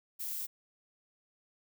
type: noise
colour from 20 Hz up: violet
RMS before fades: -38 dBFS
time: 0.19-0.47 s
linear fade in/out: 20 ms
effects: none